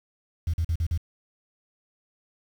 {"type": "tone bursts", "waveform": "sine", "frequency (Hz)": 82.4, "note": "E2", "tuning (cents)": 0, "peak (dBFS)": -21, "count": 5, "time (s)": [0.47, 0.977], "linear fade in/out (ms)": 5, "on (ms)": 67, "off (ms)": 43, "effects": ["tanh soft clip ceiling -18 dBFS", "8-bit"]}